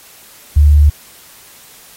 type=tone; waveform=sine; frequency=73.7 Hz; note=D2; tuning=7 cents sharp; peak=-4 dBFS; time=0.56-0.9 s; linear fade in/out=10 ms; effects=white hiss -41 dBFS RMS until 1.96 s + AAC 48 kbps